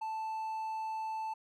triangle tone, 880 Hz, A5, in tune, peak -33 dBFS, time 0.01-1.34 s, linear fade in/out 10 ms, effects none

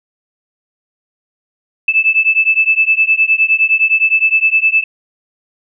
sine beating tone pair, 2622 / 2631.7 Hz, E7 / E7, -10 / -3 cents, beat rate 9.7 Hz, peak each -12 dBFS, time 1.88-4.84 s, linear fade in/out 5 ms, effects none

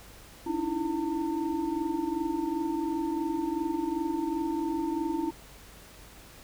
sine tone cluster, 285.8 / 308 / 330.8 / 902 Hz, D4 / D#4 / E4 / A5, -47 / -17 / +6 / +43 cents, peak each -35 / -34 / -30 / -36 dBFS, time 0.46-5.31 s, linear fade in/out 10 ms, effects added 50 Hz sine -54 dBFS peak until 6.43 s + pink hiss -51 dBFS RMS until 6.43 s

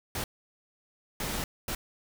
pink noise bursts at uneven times, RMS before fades -33 dBFS, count 3, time 0.15-0.24 / 1.2-1.44 / 1.68-1.75 s, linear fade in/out 2 ms, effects none

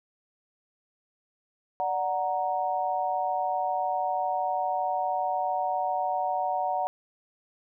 sine chord, D augmented, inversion none, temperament equal, 587.3 / 740 / 932.3 Hz, D5 / F#5 / A#5, 0 / 0 / 0 cents, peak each -33 / -27 / -31 dBFS, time 1.8-6.87 s, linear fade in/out 0 ms, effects none

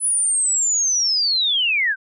sine linear sweep, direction down, 10110 to 1491 Hz, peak -16 dBFS, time 0-1.96 s, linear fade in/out 50 ms, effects none

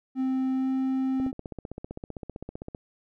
triangle tone with pitch glide, 261.6 to 263.3 Hz, C4 to C4, 0 to +11 cents, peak -22 dBFS, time 0.15-1.32 s, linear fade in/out 50 ms, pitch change +11 cents, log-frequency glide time 0.53-0.69 s
click train, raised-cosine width 2 ms, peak -23 dBFS, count 25, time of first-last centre 1.2-2.748 s, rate 15.5 Hz
effects none

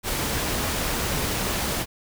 pink noise, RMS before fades -26 dBFS, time 0.03-1.86 s, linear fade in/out 50 ms, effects none

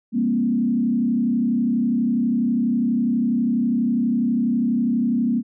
sine tone with frequency modulation, 236.3 Hz, A#3, 24 cents sharp, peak -17 dBFS, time 0.12-5.43 s, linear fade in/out 50 ms, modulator 32.2 Hz, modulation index 0.99, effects none

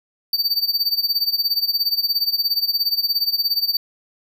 square tone with tremolo, 4606 Hz, D8, 34 cents flat, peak -15 dBFS, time 0.33-3.77 s, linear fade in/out 2 ms, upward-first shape sine, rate 17 Hz, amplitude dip 85%, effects none

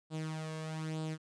sawtooth tone with flanger, 157.6 Hz, D#3, 23 cents sharp, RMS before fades -39 dBFS, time 0.1-1.18 s, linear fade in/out 50 ms, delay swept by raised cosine 0.24 to 1.84 ms, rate 1.1 Hz, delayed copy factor +0.6, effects resampled to 22050 Hz

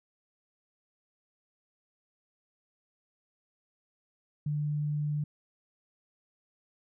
sine tone, 148.5 Hz, D3, 20 cents sharp, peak -28 dBFS, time 4.46-5.24 s, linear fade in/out 5 ms, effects none

